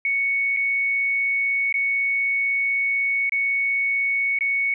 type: tone with dropouts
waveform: sine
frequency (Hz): 2221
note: C#7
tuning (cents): +3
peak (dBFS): -19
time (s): 0.05-4.74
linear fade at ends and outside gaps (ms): 2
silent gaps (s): 0.565-0.57 / 1.726-1.741 / 3.295-3.321 / 4.388-4.408
effects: none